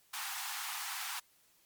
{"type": "high-pass noise", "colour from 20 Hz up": "pink", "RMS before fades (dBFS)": -40, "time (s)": [0.13, 1.2], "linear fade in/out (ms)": 10, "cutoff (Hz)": 760, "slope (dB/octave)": 96, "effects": ["white hiss -68 dBFS RMS until 1.65 s", "MP3 96 kbps"]}